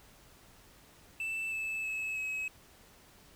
triangle tone with pitch steps, 2650 / 2620 / 2589 / 2560 Hz, E7 / E7 / E7 / D#7, +9 / -11 / -32 / +49 cents, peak -32 dBFS, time 1.2-2.48 s, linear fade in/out 2 ms, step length 320 ms, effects pink hiss -59 dBFS RMS until 3.35 s

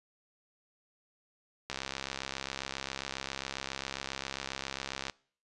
click train, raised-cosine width 0.2 ms, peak -18 dBFS, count 230, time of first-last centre 1.7-5.098 s, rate 67.4 Hz, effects noise-tail reverb RT60 0.5 s tail -24 dB re dry + resampled to 24000 Hz

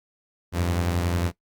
sawtooth beating tone pair, 86.5 / 97.5 Hz, F2 / G2, -16 / -9 cents, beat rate 11 Hz, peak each -19 / -27 dBFS, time 0.52-1.32 s, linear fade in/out 50 ms, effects noise-tail reverb RT60 0.1 s tail -18 dB re dry + Opus 48 kbps

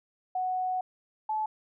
sine tone pair in turn, 740 / 864.1 Hz, F#5 / A5, 0 / -32 cents, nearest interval minor third, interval 268 cents, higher second, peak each -27 dBFS, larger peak neither, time 0.35-0.81 / 1.29-1.46 s, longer first, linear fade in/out 5 ms, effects none

